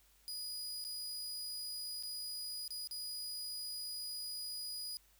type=tone with dropouts; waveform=sawtooth; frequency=4923 Hz; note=D#8; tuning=19 cents flat; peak=-38 dBFS; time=0.28-4.97 s; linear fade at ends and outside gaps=0 ms; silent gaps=0.841-0.849 / 2.026-2.034 / 2.678-2.706 / 2.873-2.911 s; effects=added 50 Hz sine -70 dBFS peak until 5.19 s + white hiss -69 dBFS RMS until 5.19 s